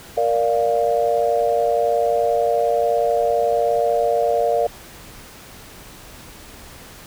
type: chord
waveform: sine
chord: Bb major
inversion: none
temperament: equal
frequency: 466.2 / 587.3 / 698.5 Hz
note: Bb4 / D5 / F5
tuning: 0 / 0 / 0 cents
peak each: -20 dBFS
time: 0.17-4.67 s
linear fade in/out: 5 ms
effects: pink hiss -41 dBFS RMS until 7.06 s